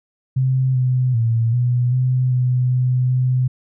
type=tone with pitch steps; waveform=sine; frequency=130.6 / 127.3 / 114.8 / 122.9 / 127.7 / 125.8 / 126.5 / 127.5 Hz; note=C3 / C3 / A#2 / B2 / C3 / B2 / B2 / C3; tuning=-3 / -47 / -26 / -8 / -42 / +32 / +42 / -44 cents; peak=-14 dBFS; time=0.36-3.48 s; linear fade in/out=10 ms; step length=390 ms; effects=none